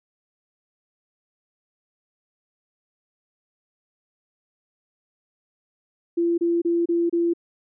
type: tone bursts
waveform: sine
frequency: 340.6 Hz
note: F4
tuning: 43 cents flat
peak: -18 dBFS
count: 5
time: 6.17-7.336 s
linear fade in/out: 10 ms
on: 210 ms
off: 29 ms
effects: none